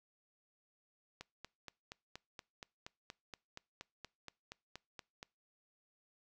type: click train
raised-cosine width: 0.2 ms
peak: -29 dBFS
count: 18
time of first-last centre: 1.21-5.229 s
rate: 4.23 Hz
effects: noise-tail reverb RT60 0.3 s tail -25 dB re dry